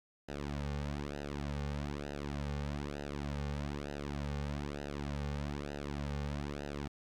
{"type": "tone with flanger", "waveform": "sawtooth", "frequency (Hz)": 72, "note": "D2", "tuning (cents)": -34, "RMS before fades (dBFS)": -39, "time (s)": [0.28, 6.88], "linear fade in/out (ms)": 10, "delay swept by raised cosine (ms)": [0.88, 3.08], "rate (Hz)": 1.1, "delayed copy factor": -1, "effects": ["low-pass 6000 Hz 12 dB/octave", "10-bit"]}